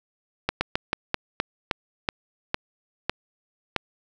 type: slowing click train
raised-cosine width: 0.3 ms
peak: -6 dBFS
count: 11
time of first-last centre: 0.49-3.763 s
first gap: 120 ms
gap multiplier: 1.21
effects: none